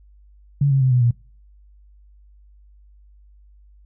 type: tone with pitch steps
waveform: sine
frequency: 141.6 / 135.67 / 130 / 124.56 / 119.35 Hz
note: C#3 / C#3 / C3 / B2 / A#2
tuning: +37 / -37 / -11 / +15 / +41 cents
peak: -13 dBFS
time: 0.61-1.11 s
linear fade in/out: 5 ms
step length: 100 ms
effects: noise-tail reverb RT60 0.4 s tail -23 dB re dry + added 50 Hz sine -47 dBFS peak until 3.85 s